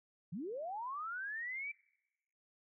sine linear sweep, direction up, 143.9 to 2349 Hz, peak -39 dBFS, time 0.32-1.72 s, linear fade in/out 10 ms, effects noise-tail reverb RT60 1.0 s tail -25 dB re dry

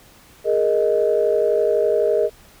sine chord, Ab suspended second, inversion none, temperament just, 415.3 / 467.2 / 623 Hz, Ab4 / Bb4 / Eb5, 0 / +4 / +2 cents, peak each -19 dBFS, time 0.44-2.3 s, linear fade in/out 50 ms, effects tanh soft clip ceiling -6 dBFS + pink hiss -49 dBFS RMS until 2.6 s

